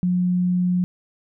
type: tone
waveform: sine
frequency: 179.7 Hz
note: F3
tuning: 50 cents sharp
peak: -17 dBFS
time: 0.03-0.84 s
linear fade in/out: 0 ms
effects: none